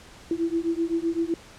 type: beating tone pair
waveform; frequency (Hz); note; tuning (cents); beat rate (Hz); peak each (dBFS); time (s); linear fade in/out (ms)
sine; 329.6 / 337.4; E4 / E4; 0 / +40; 7.8; -26; 0.31-1.34; 2
effects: pink hiss -48 dBFS RMS until 1.58 s + low-pass 8000 Hz 12 dB/octave